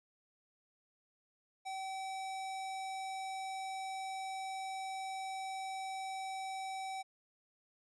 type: tone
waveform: square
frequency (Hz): 767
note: G5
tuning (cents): -38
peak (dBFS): -40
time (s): 1.65-7.03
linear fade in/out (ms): 20
effects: resampled to 24000 Hz